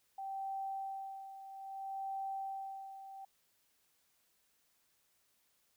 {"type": "tone with tremolo", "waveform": "sine", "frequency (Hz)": 778, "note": "G5", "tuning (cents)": -13, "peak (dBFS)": -37, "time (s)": [0.18, 3.25], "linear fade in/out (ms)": 5, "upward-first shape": "sine", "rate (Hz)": 0.61, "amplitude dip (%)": 70, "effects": ["white hiss -75 dBFS RMS until 5.76 s"]}